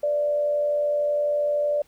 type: tone with frequency modulation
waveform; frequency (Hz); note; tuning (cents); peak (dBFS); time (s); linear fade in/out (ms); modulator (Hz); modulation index
sine; 587.3; D5; 0; -20; 0.03-1.82; 5; 87.2; 0.27
effects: pink hiss -60 dBFS RMS until 1.87 s